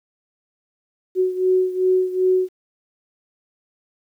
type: beating tone pair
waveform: sine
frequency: 370 / 372.6 Hz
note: F#4 / F#4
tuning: 0 / +12 cents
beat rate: 2.6 Hz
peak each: -17 / -21 dBFS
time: 1.15-2.49 s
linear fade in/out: 50 ms
effects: 9-bit